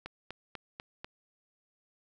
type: click train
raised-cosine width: 0.3 ms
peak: -24 dBFS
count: 5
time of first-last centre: 0.06-1.045 s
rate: 4.06 Hz
effects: none